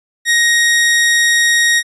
sawtooth tone, 1877 Hz, A#6, 11 cents sharp, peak -6 dBFS, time 0.25-1.83 s, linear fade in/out 50 ms, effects resampled to 24000 Hz

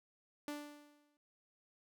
sawtooth tone with exponential decay, 293.7 Hz, D4, in tune, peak -35 dBFS, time 0.48-1.17 s, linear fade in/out 1 ms, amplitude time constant 150 ms, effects none

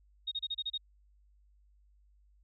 sine tone bursts, 3729 Hz, A#7, in tune, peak -32 dBFS, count 7, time 0.27-0.778 s, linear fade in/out 10 ms, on 46 ms, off 31 ms, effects added 50 Hz sine -62 dBFS peak until 2.43 s

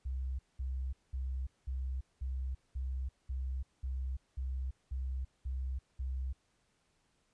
sine tone bursts, 65 Hz, C2, 11 cents flat, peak -34 dBFS, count 12, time 0.05-6.33 s, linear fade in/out 10 ms, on 340 ms, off 200 ms, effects pink hiss -75 dBFS RMS until 7.33 s + resampled to 22050 Hz

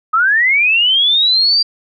sine linear sweep, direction up, 1244.5 to 4754 Hz, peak -9 dBFS, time 0.13-1.63 s, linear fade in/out 10 ms, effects none

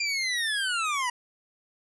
25% pulse linear sweep, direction down, 2400 to 950 Hz, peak -22 dBFS, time 0-1.1 s, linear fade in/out 5 ms, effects resampled to 24000 Hz

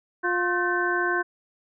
harmonic tone with a mistuned harmonic, 353.4 Hz, F4, 21 cents sharp, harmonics 1 / 2 / 3 / 4 / 5, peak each -27 / -32 / -29 / -25 / -33 dBFS, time 0.23-1.23 s, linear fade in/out 20 ms, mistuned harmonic 4, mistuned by +140 cents, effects none

